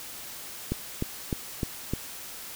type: click train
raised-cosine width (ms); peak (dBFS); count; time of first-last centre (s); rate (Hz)
3; -14; 5; 0.72-1.936; 3.29
effects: white hiss -41 dBFS RMS until 2.55 s